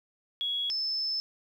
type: tone pair in turn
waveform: sine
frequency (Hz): 3340 / 5255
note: G#7 / E8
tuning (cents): +9 / -6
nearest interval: minor sixth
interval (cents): 785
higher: second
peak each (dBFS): -28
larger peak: neither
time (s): 0.41-0.7 / 0.7-1.2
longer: second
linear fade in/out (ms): 0
effects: 10-bit